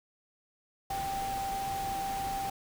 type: tone in noise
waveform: sine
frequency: 784 Hz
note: G5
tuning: in tune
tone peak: -32 dBFS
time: 0.9-2.5 s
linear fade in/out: 5 ms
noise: pink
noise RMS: -41 dBFS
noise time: 0.9-2.5 s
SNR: +6 dB
effects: none